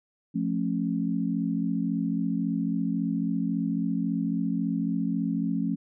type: chord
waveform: sine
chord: F augmented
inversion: none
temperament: just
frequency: 174.61 / 218.3 / 272.8 Hz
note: F3 / A3 / C#4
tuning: 0 / -13 / -28 cents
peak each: -29 dBFS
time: 0.34-5.76 s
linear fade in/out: 20 ms
effects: none